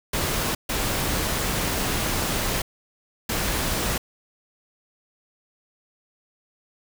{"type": "noise bursts at uneven times", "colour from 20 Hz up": "pink", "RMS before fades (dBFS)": -25, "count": 3, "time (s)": [[0.13, 0.55], [0.69, 2.62], [3.29, 3.98]], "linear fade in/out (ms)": 5, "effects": []}